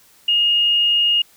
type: tone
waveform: sine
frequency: 2852 Hz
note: F7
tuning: 36 cents sharp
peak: -13 dBFS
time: 0.28-1.22 s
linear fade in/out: 5 ms
effects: white hiss -52 dBFS RMS until 1.36 s